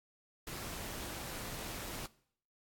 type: noise with amplitude modulation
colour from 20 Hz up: pink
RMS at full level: -42 dBFS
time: 0.47-2.06 s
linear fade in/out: 2 ms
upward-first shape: sine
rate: 179 Hz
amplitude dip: 25%
effects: noise-tail reverb RT60 0.6 s tail -20 dB re dry + AAC 64 kbps